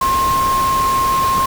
sine tone in noise, 1065 Hz, C6, 30 cents sharp, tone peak -13 dBFS, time 0.01-1.46 s, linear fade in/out 5 ms, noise pink, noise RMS -24 dBFS, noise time 0.01-1.46 s, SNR +8 dB, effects none

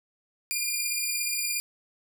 10% pulse beating tone pair, 2400 / 2417 Hz, D7 / D7, +37 / +49 cents, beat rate 17 Hz, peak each -19 / -24 dBFS, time 0.51-1.6 s, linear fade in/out 0 ms, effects none

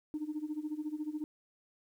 sine tone with tremolo, 304.1 Hz, D#4, 40 cents flat, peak -31 dBFS, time 0.14-1.24 s, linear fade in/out 0 ms, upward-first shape sine, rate 14 Hz, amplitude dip 85%, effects tanh soft clip ceiling -29 dBFS + 11-bit

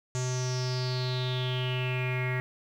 square tone with low-pass filter sweep, 127 Hz, B2, 49 cents sharp, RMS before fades -30 dBFS, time 0.15-2.4 s, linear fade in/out 0 ms, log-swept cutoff 6900 to 2000 Hz, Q 7.6, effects 10-bit

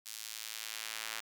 square tone with high-pass filter sweep, 55.1 Hz, A1, 3 cents sharp, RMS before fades -43 dBFS, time 0.05-1.21 s, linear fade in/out 20 ms, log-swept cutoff 5000 to 1700 Hz, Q 0.75, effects none

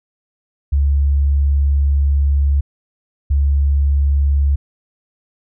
sine tone pair in turn, 70.4 / 70.4 Hz, C#2 / C#2, +27 / +27 cents, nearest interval unison, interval 0 cents, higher neither, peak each -11 dBFS, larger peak neither, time 0.72-2.61 / 3.3-4.56 s, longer first, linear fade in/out 10 ms, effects none

